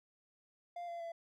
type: tone with pitch steps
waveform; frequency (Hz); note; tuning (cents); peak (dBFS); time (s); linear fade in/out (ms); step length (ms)
triangle; 697 / 684.6 / 672.5; F5 / F5 / E5; -4 / -35 / +34; -39; 0.76-1.12; 5; 120
effects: none